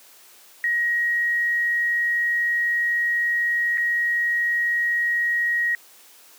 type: tone with dropouts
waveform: sine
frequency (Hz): 1892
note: A#6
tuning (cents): +25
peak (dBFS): -19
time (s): 0.64-5.75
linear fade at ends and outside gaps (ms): 1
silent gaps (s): 3.774-3.78
effects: white hiss -50 dBFS RMS until 6.38 s + high-pass 300 Hz 12 dB/octave